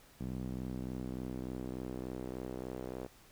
sawtooth tone with band-pass filter sweep, 63.4 Hz, B1, 46 cents sharp, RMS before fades -41 dBFS, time 0.2-3.07 s, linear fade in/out 10 ms, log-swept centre 200 to 450 Hz, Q 1.5, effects pink hiss -61 dBFS RMS until 3.31 s

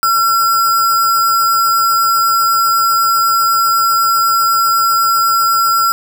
sine tone with sample-and-hold, 1354 Hz, E6, 46 cents sharp, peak -9 dBFS, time 0.03-5.92 s, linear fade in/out 0 ms, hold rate 6300 Hz, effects none

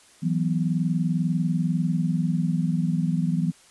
sine chord, E suspended second, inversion none, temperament equal, 164.81 / 185 / 246.9 Hz, E3 / F#3 / B3, 0 / 0 / 0 cents, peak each -23 / -26 / -29 dBFS, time 0.22-3.52 s, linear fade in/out 20 ms, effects white hiss -54 dBFS RMS until 3.7 s + resampled to 24000 Hz

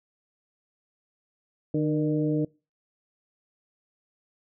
harmonic tone with a mistuned harmonic, 151.5 Hz, D#3, 46 cents flat, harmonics 1 / 2 / 3 / 4, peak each -27 / -25 / -30 / -37 dBFS, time 1.74-2.45 s, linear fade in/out 5 ms, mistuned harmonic 3, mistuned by +53 cents, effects noise-tail reverb RT60 0.3 s tail -25 dB re dry

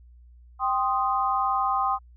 sine chord, C minor, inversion second, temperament equal, 784 / 1046.5 / 1244.5 Hz, G5 / C6 / Eb6, 0 / 0 / 0 cents, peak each -26 dBFS, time 0.59-1.99 s, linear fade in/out 50 ms, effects added 60 Hz sine -48 dBFS peak until 2.16 s

